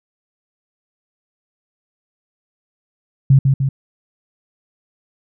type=tone with echo; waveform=sine; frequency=135.7 Hz; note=C#3; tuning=36 cents flat; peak=-6 dBFS; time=3.3-3.39 s; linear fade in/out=5 ms; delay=150 ms; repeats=2; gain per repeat=-4 dB; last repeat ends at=3.69 s; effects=none